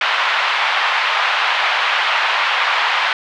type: band-pass noise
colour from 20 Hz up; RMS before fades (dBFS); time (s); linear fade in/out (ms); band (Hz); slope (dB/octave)
pink; -17; 0.01-3.13; 2; 840 to 3400; 24
effects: none